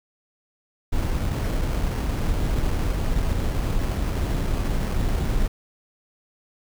brown noise with sample-and-hold, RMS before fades -23 dBFS, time 0.92-5.48 s, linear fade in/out 10 ms, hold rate 3675 Hz, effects none

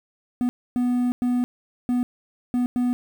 triangle tone bursts at uneven times, 246.3 Hz, B3, 5 cents flat, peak -17 dBFS, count 6, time 0.41-0.49 / 0.76-1.12 / 1.22-1.44 / 1.89-2.03 / 2.54-2.66 / 2.76-2.93 s, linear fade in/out 0 ms, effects 8-bit

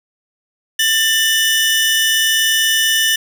sawtooth tone pair together, 1784.1 / 2960 Hz, A6 / F#7, +24 / 0 cents, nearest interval major sixth, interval 876 cents, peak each -12 dBFS, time 0.79-3.16 s, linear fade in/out 5 ms, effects none

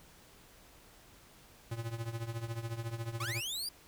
square tone with tremolo, 115.1 Hz, A#2, 22 cents flat, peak -34 dBFS, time 1.71-3.41 s, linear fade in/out 5 ms, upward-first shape triangle, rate 14 Hz, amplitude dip 85%
sawtooth linear sweep, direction up, 1046.5 to 4900 Hz, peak -33 dBFS, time 3.2-3.69 s, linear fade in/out 5 ms
effects pink hiss -59 dBFS RMS until 3.87 s

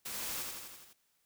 white noise with echo, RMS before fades -41 dBFS, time 0.05-0.43 s, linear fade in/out 10 ms, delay 84 ms, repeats 6, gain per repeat -3 dB, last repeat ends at 0.934 s, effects white hiss -75 dBFS RMS until 1.25 s

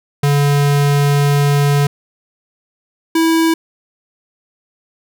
square tone pair in turn, 143.2 / 326.6 Hz, D3 / E4, -43 / -16 cents, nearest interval octave + major second, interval 1427 cents, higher second, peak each -11 dBFS, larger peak neither, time 0.23-1.87 / 3.15-3.54 s, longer first, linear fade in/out 5 ms, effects none

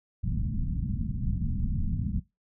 pink low-pass noise, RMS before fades -29 dBFS, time 0.23-2.2 s, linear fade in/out 10 ms, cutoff 230 Hz, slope 48 dB/octave, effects noise-tail reverb RT60 0.2 s tail -20 dB re dry

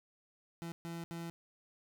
30% pulse tone bursts at uneven times, 168.1 Hz, E3, 34 cents sharp, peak -38 dBFS, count 3, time 0.62-0.72 / 0.85-1.04 / 1.11-1.3 s, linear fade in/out 0 ms, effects none

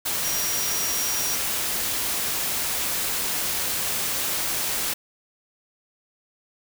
sine tone in noise, 5710 Hz, F8, 37 cents sharp, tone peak -28 dBFS, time 0.24-1.36 s, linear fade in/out 10 ms, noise white, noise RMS -26 dBFS, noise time 0.05-4.94 s, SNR -5 dB, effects none

